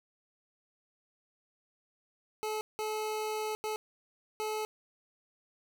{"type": "tone bursts at uneven times", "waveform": "25% pulse", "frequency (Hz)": 430.7, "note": "A4", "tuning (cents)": -37, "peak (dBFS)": -29, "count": 4, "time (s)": [[2.43, 2.61], [2.79, 3.55], [3.64, 3.76], [4.4, 4.65]], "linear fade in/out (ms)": 0, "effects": []}